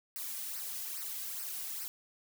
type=noise with flanger; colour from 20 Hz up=blue; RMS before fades=-40 dBFS; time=0.16-1.88 s; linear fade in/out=0 ms; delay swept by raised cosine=0.28 to 2.28 ms; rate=2.4 Hz; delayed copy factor=-0.8; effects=none